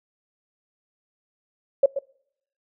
sine tone with echo, 550 Hz, C#5, 14 cents flat, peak -11 dBFS, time 1.83-1.86 s, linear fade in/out 5 ms, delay 130 ms, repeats 1, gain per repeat -11 dB, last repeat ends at 1.99 s, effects noise-tail reverb RT60 0.7 s tail -25 dB re dry

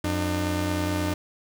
sawtooth tone pair together, 89.6 / 301.4 Hz, F2 / D4, +45 / +45 cents, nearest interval octave + major sixth, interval 2100 cents, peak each -23 / -23 dBFS, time 0.04-1.14 s, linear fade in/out 5 ms, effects none

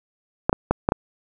clicks, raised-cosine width 1 ms, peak -3 dBFS, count 5, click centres 0.495 / 0.529 / 0.71 / 0.889 / 0.921 s, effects none

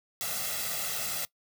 white noise with comb filter, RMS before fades -33 dBFS, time 0.21-1.25 s, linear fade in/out 0 ms, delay 1.5 ms, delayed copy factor +0.8, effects noise-tail reverb RT60 0.1 s tail -21 dB re dry + high-pass 100 Hz 12 dB/octave

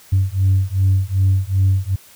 sine beating tone pair, 94.5 / 97.1 Hz, F#2 / G2, +37 / -16 cents, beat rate 2.6 Hz, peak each -15 dBFS, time 0.12-1.96 s, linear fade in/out 10 ms, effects tanh soft clip ceiling -8 dBFS + white hiss -46 dBFS RMS until 2.15 s

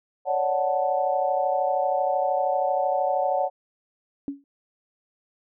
sine chord, D major seventh, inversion third, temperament equal, 554.4 / 587.3 / 740 / 880 Hz, C#5 / D5 / F#5 / A5, 0 / 0 / 0 / 0 cents, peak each -26 / -28 / -24 / -30 dBFS, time 0.25-3.5 s, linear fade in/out 50 ms
sine tone with exponential decay, 280 Hz, C#4, 18 cents sharp, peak -23 dBFS, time 4.28-4.44 s, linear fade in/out 1 ms, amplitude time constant 34 ms
effects none

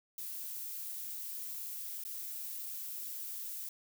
violet noise with dropouts, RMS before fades -42 dBFS, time 0.18-3.69 s, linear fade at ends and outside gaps 2 ms, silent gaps 2.038-2.05 s, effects none

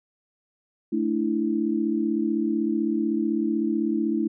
sine chord, A suspended fourth, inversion none, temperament equal, 220 / 293.7 / 329.6 Hz, A3 / D4 / E4, 0 / 0 / 0 cents, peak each -26 / -27 / -25 dBFS, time 0.92-4.28 s, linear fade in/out 10 ms, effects none

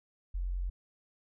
sine tone, 44.9 Hz, F1, 49 cents sharp, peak -31 dBFS, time 0.34-0.7 s, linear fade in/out 10 ms, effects none

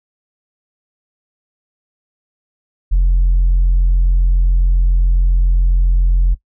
sine tone, 43.65 Hz, F1, in tune, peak -7 dBFS, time 2.91-6.35 s, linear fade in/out 20 ms, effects noise-tail reverb RT60 0.1 s tail -19 dB re dry + tanh soft clip ceiling -7 dBFS

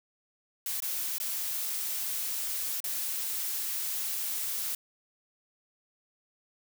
blue noise with dropouts, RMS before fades -33 dBFS, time 0.66-4.75 s, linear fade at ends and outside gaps 2 ms, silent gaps 0.803-0.822 / 1.183-1.2 / 2.803-2.841 s, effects none

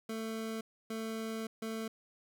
25% pulse tone bursts at uneven times, 222.5 Hz, A3, 20 cents sharp, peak -33 dBFS, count 3, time 0.09-0.61 / 0.9-1.47 / 1.62-1.88 s, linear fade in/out 5 ms, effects none

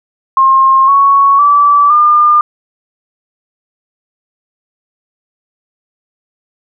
sine tone with pitch steps, 1067 / 1111 / 1156.9 / 1204.6 Hz, C6 / C#6 / D6 / D6, +34 / +4 / -26 / +44 cents, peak -4 dBFS, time 0.37-2.41 s, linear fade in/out 2 ms, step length 510 ms, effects none

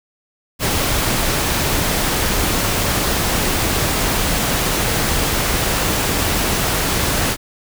pink noise, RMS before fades -18 dBFS, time 0.59-7.37 s, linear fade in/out 50 ms, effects none

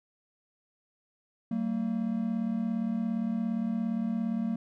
triangle tone pair together, 191.14 / 228.5 Hz, G3 / A#3, -43 / -34 cents, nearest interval minor third, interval 309 cents, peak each -31 / -27 dBFS, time 1.51-4.56 s, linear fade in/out 5 ms, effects none

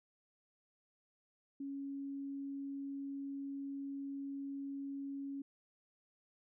sine tone, 277.2 Hz, C#4, in tune, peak -40 dBFS, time 1.6-5.42 s, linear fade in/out 5 ms, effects none

